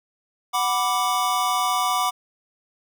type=chord; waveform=square; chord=B minor; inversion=second; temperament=equal; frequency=740 / 987.8 / 1174.7 Hz; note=F#5 / B5 / D6; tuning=0 / 0 / 0 cents; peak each=-26 / -26 / -24 dBFS; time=0.53-2.11 s; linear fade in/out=20 ms; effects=none